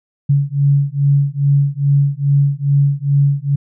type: beating tone pair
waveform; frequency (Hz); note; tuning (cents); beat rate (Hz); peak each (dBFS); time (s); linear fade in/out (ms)
sine; 140 / 142.4; C#3 / C#3; +18 / +47; 2.4; -14; 0.29-3.56; 10
effects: none